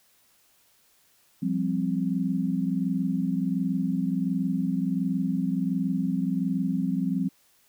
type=chord; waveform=sine; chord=F suspended second; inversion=none; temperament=equal; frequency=174.61 / 196 / 261.6 Hz; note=F3 / G3 / C4; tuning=0 / 0 / 0 cents; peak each=-28 dBFS; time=1.42-7.29 s; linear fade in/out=10 ms; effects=white hiss -63 dBFS RMS until 7.68 s